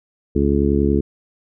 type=harmonic tone; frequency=70.5 Hz; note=C#2; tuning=30 cents sharp; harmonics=1 / 2 / 3 / 4 / 5 / 6; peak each=-20 / -24 / -20 / -21 / -21 / -22 dBFS; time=0.35-1.01 s; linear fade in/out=10 ms; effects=none